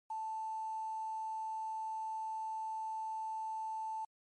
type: tone with quantisation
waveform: sine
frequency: 880 Hz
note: A5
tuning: in tune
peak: -37 dBFS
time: 0.1-4.05 s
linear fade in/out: 5 ms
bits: 10
effects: MP3 48 kbps